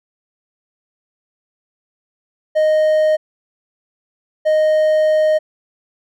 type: tone pair in turn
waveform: triangle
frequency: 620 / 620 Hz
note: D#5 / D#5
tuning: -6 / -6 cents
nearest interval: unison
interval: 0 cents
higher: neither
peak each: -9 dBFS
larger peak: neither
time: 2.55-3.17 / 4.45-5.39 s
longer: second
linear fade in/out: 20 ms
effects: none